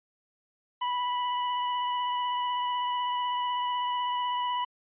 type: tone with vibrato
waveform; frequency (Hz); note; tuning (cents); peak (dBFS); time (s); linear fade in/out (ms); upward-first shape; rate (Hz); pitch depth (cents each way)
45% pulse; 985; B5; -5; -27; 0.81-4.65; 10; sine; 16; 12
effects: resampled to 8000 Hz